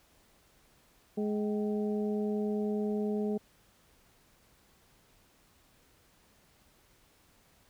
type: harmonic tone with a mistuned harmonic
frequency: 210 Hz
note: G#3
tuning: 19 cents sharp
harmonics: 1 / 2 / 3 / 4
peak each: -31 / -33 / -44 / -47 dBFS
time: 1.17-3.38 s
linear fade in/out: 10 ms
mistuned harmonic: 4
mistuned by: -140 cents
effects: pink hiss -65 dBFS RMS until 7.69 s